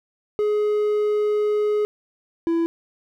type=tone pair in turn; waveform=triangle; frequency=420 / 333.4 Hz; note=G#4 / E4; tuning=+19 / +20 cents; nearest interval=major third; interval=399 cents; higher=first; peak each=-16 dBFS; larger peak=neither; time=0.39-1.85 / 2.47-2.66 s; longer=first; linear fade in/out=0 ms; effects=none